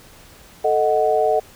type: chord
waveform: sine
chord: D# diminished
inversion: second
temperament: equal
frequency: 440 / 622.3 / 740 Hz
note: A4 / D#5 / F#5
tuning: 0 / 0 / 0 cents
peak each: -19 dBFS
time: 0.64-1.4 s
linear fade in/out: 10 ms
effects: pink hiss -46 dBFS RMS until 1.55 s